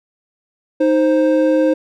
triangle tone pair together, 311.7 / 524.2 Hz, D#4 / C5, +3 / +3 cents, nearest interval major sixth, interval 900 cents, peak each -12 dBFS, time 0.8-1.74 s, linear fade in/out 10 ms, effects none

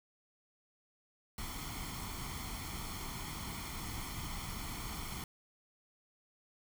pink noise with comb filter, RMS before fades -42 dBFS, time 1.38-5.24 s, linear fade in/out 2 ms, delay 0.92 ms, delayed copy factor +0.7, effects none

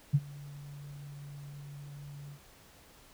sine tone with ADSR envelope, 143.2 Hz, D3, 43 cents flat, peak -19 dBFS, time 0.13-2.4 s, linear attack 19 ms, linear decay 44 ms, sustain -24 dB, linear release 90 ms, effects pink hiss -58 dBFS RMS until 3.13 s

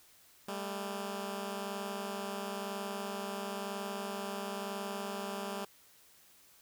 10% pulse tone pair together, 198.5 / 219.5 Hz, G3 / A3, +22 / -4 cents, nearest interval major second, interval 174 cents, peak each -30 / -35 dBFS, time 0.48-5.65 s, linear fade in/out 5 ms, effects white hiss -62 dBFS RMS until 6.61 s

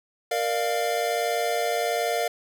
square chord, Bb major, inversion none, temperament equal with one note detuned, 466.2 / 597.3 / 698.5 Hz, Bb4 / D5 / F5, 0 / +29 / 0 cents, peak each -29 / -30 / -27 dBFS, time 0.31-2.28 s, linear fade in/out 5 ms, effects none

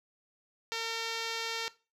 5% pulse tone, 455.4 Hz, A#4, 40 cents flat, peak -21 dBFS, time 0.72-1.68 s, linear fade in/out 0 ms, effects noise-tail reverb RT60 0.3 s tail -18 dB re dry + low-pass 8000 Hz 12 dB/octave

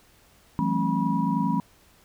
sine tone cluster, 166.5 / 189.6 / 219.1 / 269.2 / 971 Hz, E3 / F#3 / A3 / C4 / B5, +18 / +43 / -7 / +49 / -30 cents, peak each -28 dBFS, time 0.59-1.6 s, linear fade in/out 0 ms, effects pink hiss -58 dBFS RMS until 2.04 s

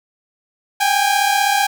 sawtooth tone pair together, 786 / 821.8 Hz, G5 / G#5, +4 / -18 cents, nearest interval minor second, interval 78 cents, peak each -13 dBFS, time 0.8-1.67 s, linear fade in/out 10 ms, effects 7-bit

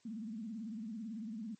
sine tone with vibrato, 220 Hz, A3, in tune, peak -40 dBFS, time 0.05-1.55 s, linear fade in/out 5 ms, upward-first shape sine, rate 18 Hz, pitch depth 140 cents each way, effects white hiss -71 dBFS RMS until 1.59 s + MP3 32 kbps

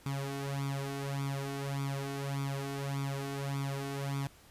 sawtooth tone with flanger, 138.59 Hz, C#3, in tune, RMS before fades -36 dBFS, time 0.06-4.27 s, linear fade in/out 0 ms, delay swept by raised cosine 0.85 to 2.75 ms, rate 1.7 Hz, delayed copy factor +0.8, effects pink hiss -59 dBFS RMS until 4.5 s + resampled to 32000 Hz

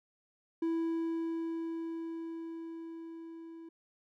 triangle tone with level ramp, 329.6 Hz, E4, in tune, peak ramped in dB -27 to -44 dBFS, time 0.62-3.69 s, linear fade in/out 5 ms, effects none

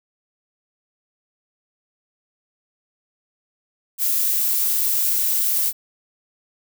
violet noise, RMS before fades -20 dBFS, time 3.98-5.73 s, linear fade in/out 50 ms, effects none

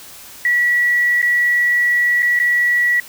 sine tone with dropouts, 1939 Hz, B6, 32 cents flat, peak -12 dBFS, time 0.45-3 s, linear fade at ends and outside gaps 2 ms, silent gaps 1.217-1.227 / 2.223-2.228 / 2.391-2.399 s, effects white hiss -38 dBFS RMS until 3.08 s

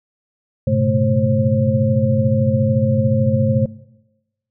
sine tone cluster, 102.3 / 119.9 / 133.7 / 218.9 / 533 Hz, G#2 / A#2 / C3 / A3 / C5, -26 / +49 / +38 / -9 / +32 cents, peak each -20 dBFS, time 0.67-3.66 s, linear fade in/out 5 ms, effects noise-tail reverb RT60 1.0 s tail -20 dB re dry

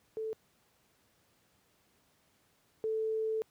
sine tone pair in turn, 440 / 440 Hz, A4 / A4, 0 / 0 cents, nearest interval unison, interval 0 cents, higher neither, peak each -34 / -30 dBFS, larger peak second, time 0.17-0.33 / 2.84-3.42 s, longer second, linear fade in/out 0 ms, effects pink hiss -70 dBFS RMS until 3.5 s + high-pass 80 Hz 12 dB/octave

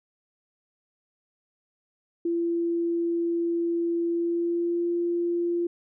sine tone with pitch glide, 339.3 to 344.8 Hz, F4 to F4, -50 to -22 cents, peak -23 dBFS, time 2.25-5.67 s, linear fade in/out 5 ms, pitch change +28 cents, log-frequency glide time 4.06-4.9 s, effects none

